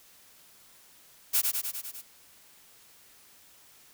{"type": "noise with echo", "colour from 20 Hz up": "blue", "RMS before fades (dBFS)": -24, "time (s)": [1.33, 1.42], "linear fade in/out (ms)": 20, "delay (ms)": 100, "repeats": 6, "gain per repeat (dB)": -3, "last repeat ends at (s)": 2.02, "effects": ["white hiss -57 dBFS RMS until 3.93 s"]}